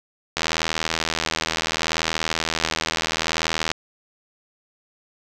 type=click train; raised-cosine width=0.2 ms; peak=-4 dBFS; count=271; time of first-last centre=0.37-3.716 s; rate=80.7 Hz; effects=none